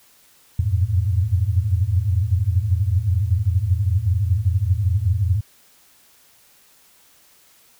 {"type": "tone cluster", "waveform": "sine", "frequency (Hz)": [84.5, 89.6, 97.6, 109.7], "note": ["E2", "F2", "G2", "A2"], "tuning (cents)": [43, 45, -7, -5], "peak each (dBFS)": -22, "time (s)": [0.59, 5.41], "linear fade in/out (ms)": 5, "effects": ["white hiss -54 dBFS RMS until 7.79 s"]}